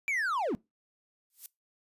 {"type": "linear sweep", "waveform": "triangle", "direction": "down", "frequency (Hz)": [2372, 190], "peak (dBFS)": -26, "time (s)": [0.08, 0.55], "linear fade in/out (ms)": 0}
{"type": "noise with exponential growth", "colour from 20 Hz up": "violet", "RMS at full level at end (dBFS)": -37, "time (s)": [1.3, 1.46], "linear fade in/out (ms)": 1, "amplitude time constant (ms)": 34}
{"effects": ["noise-tail reverb RT60 0.2 s tail -22 dB re dry", "resampled to 32000 Hz"]}